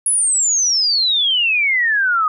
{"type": "exponential sweep", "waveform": "sine", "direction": "down", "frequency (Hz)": [10548, 1229], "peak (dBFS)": -13, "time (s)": [0.06, 2.28], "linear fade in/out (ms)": 2, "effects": []}